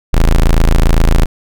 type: tone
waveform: 35% pulse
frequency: 27.5 Hz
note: A0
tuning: in tune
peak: -4 dBFS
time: 0.13-1.26 s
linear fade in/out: 10 ms
effects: none